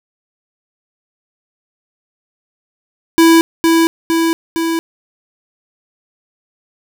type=tone with echo; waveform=square; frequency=329.6 Hz; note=E4; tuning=in tune; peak=-6 dBFS; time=3.18-3.41 s; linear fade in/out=0 ms; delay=460 ms; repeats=3; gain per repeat=-3 dB; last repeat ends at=4.79 s; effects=none